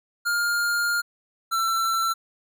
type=tone pair in turn; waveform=square; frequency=1409 / 1344.2 Hz; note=F6 / E6; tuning=+15 / +33 cents; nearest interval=minor second; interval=82 cents; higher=first; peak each=-22 / -22 dBFS; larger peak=neither; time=0.25-1.02 / 1.51-2.14 s; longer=first; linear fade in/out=20 ms; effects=none